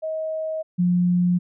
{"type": "tone pair in turn", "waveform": "sine", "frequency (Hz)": [633, 177.63], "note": ["D#5", "F3"], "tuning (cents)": [30, 30], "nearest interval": "octave + minor seventh", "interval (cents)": 2200, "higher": "first", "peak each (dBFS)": [-24, -16], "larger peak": "second", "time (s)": [[0.02, 0.63], [0.78, 1.39]], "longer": "neither", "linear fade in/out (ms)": 20, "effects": []}